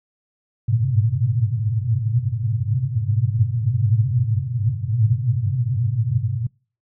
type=band-pass noise; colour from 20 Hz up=white; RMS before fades=-20 dBFS; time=0.68-6.47 s; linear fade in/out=5 ms; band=100 to 130 Hz; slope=96 dB/octave; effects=noise-tail reverb RT60 0.4 s tail -26 dB re dry